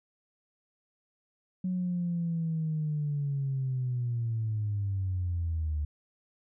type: linear sweep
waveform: sine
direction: down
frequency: 185 to 73.42 Hz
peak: -27 dBFS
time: 1.64-5.85 s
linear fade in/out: 5 ms
effects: tanh soft clip ceiling -23 dBFS